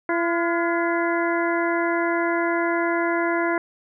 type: harmonic tone with a mistuned harmonic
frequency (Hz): 338.9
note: E4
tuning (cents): +48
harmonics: 1 / 2 / 3 / 4 / 5 / 6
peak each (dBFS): -23 / -26 / -28 / -29 / -30 / -31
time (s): 0.09-3.58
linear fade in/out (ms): 2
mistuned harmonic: 4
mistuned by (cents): +76
effects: none